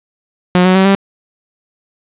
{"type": "tone with pitch steps", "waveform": "sawtooth", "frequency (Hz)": [180, 185.27, 190.7, 196.29], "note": ["F#3", "F#3", "G3", "G3"], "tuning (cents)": [-47, 3, -47, 3], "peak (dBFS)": -3, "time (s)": [0.55, 0.95], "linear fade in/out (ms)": 0, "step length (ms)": 100, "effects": ["resampled to 8000 Hz", "7-bit"]}